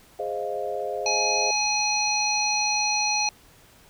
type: chord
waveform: sine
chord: F minor seventh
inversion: first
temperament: equal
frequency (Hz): 415.3 / 523.3 / 622.3 / 698.5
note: Ab4 / C5 / Eb5 / F5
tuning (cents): 0 / 0 / 0 / 0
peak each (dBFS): -32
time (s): 0.19-1.51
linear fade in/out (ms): 5
type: harmonic tone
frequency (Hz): 839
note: G#5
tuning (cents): +17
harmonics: 1 / 3 / 5 / 7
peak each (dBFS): -27 / -27 / -27 / -27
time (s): 1.06-3.29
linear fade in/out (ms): 2
effects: pink hiss -54 dBFS RMS until 3.89 s

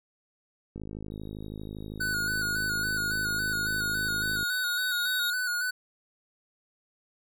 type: click train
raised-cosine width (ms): 3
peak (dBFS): -26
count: 194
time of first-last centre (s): 0.76-4.429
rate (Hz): 52.6
type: tone with exponential growth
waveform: square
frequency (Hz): 3779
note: A#7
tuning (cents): +23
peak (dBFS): -30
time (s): 1.11-5.3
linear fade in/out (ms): 1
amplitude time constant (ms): 910
type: tone with vibrato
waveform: square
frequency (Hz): 1469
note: F#6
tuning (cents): -13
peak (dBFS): -28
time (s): 2-5.71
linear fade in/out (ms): 10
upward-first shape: square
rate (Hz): 3.6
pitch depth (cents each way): 35
effects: none

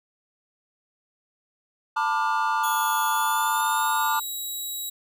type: chord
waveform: triangle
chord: B half-diminished seventh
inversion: third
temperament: just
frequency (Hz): 889 / 987.8 / 1185.3 / 1422.4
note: A5 / B5 / D6 / F6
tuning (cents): +18 / 0 / +16 / +31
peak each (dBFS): -23 / -28 / -25 / -27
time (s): 1.96-4.2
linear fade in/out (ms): 10
type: tone with pitch glide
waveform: 5% pulse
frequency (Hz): 3386 to 3867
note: G#7 to B7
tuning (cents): +33 to -37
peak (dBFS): -23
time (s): 2.63-4.9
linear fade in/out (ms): 10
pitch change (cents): +230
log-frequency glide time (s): 3.09-4.25
effects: none

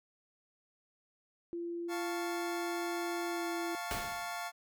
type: tone with pitch glide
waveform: sine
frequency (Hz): 342.3 to 338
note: F4 to E4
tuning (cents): -35 to +43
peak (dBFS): -36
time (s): 1.53-3.75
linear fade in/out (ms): 0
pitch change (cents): -22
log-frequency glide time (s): 3.3-3.45
type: chord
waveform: 25% pulse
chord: F augmented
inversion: none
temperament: equal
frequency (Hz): 698.5 / 880 / 1108.7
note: F5 / A5 / C#6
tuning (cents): 0 / 0 / 0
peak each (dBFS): -36 / -40 / -41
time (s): 1.88-4.52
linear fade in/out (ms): 50
type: noise with exponential decay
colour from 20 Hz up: pink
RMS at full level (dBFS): -36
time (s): 3.91-4.42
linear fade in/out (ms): 0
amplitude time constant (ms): 110
effects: none

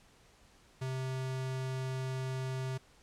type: tone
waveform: square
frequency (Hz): 130.81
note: C3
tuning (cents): 0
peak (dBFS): -35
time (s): 0.81-2.78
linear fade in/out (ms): 10
effects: pink hiss -63 dBFS RMS until 3.02 s + low-pass 9000 Hz 12 dB/octave

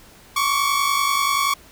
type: tone pair together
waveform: sawtooth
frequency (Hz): 1098 / 1148.4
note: C#6 / D6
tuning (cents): -17 / -39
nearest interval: minor second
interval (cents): 78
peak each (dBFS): -17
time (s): 0.36-1.54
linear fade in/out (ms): 5
effects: pink hiss -48 dBFS RMS until 1.71 s

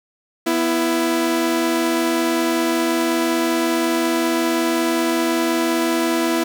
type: tone pair together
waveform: sawtooth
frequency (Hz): 246.6 / 332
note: B3 / E4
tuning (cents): -2 / +12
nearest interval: perfect fourth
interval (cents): 514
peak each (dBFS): -19 / -14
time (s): 0.46-6.44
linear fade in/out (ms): 10
effects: 7-bit

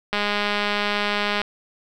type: click train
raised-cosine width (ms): 0.3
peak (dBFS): -7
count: 266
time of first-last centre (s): 0.13-1.416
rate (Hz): 206
effects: 8-bit

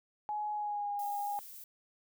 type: tone with pitch glide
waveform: sine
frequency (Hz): 841 to 816.1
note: G#5 to G#5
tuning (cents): +22 to -31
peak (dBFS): -33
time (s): 0.29-1.39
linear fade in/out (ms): 0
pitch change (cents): -53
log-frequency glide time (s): 0.53-0.91
type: noise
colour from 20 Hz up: violet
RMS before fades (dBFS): -49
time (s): 0.99-1.64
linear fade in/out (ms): 2
effects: none

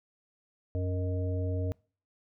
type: harmonic tone with a mistuned harmonic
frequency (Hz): 92.5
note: F#2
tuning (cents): 0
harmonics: 1 / 3 / 5 / 7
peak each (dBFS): -29 / -39 / -39 / -41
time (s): 0.75-1.72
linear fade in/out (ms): 0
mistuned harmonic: 7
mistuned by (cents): -68
effects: noise-tail reverb RT60 0.4 s tail -25 dB re dry

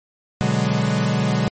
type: chord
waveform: 45% pulse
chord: G# half-diminished seventh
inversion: first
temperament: equal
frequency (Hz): 123.47 / 146.83 / 185 / 207.7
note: B2 / D3 / F#3 / G#3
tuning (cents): 0 / 0 / 0 / 0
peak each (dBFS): -23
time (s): 0.41-1.48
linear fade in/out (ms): 0
effects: MP3 32 kbps

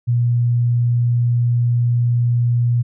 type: tone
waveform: sine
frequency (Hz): 120.1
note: B2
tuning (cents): -48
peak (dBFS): -13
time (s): 0.07-2.83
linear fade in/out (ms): 20
effects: none

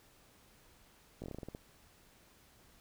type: slowing click train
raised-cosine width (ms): 2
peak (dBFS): -30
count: 10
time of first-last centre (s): 1.22-1.549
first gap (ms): 18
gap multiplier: 1.17
effects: pink hiss -64 dBFS RMS until 2.8 s

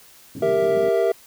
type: band-pass noise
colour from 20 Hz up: white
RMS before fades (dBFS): -34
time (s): 0.35-0.89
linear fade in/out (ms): 5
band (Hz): 110 to 290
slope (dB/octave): 24
type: chord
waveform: triangle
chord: E diminished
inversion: first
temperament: equal with one note detuned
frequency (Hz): 394 / 466.2 / 659.3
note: G4 / Bb4 / E5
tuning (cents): +9 / 0 / 0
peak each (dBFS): -19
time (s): 0.42-1.12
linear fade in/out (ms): 5
effects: white hiss -49 dBFS RMS until 1.26 s

